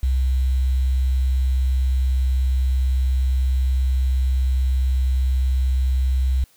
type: tone with quantisation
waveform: sine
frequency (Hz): 64.9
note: C2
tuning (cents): -13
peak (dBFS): -16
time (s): 0.03-6.44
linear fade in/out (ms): 0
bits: 7
effects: white hiss -57 dBFS RMS until 6.56 s